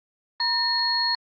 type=tone cluster; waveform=sine; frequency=958 / 1816 / 4309 Hz; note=A#5 / A#6 / C#8; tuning=+47 / -46 / -50 cents; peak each=-28 / -29 / -22 dBFS; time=0.4-1.15 s; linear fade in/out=2 ms; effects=Opus 24 kbps